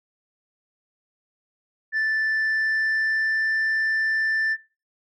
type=tone with pitch glide; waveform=sine; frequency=1760 to 1771.2 Hz; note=A6 to A6; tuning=0 to +11 cents; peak=-18 dBFS; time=1.92-4.57 s; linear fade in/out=50 ms; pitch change=+11 cents; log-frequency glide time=2.2-3.57 s; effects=noise-tail reverb RT60 0.3 s tail -19 dB re dry + tanh soft clip ceiling -19 dBFS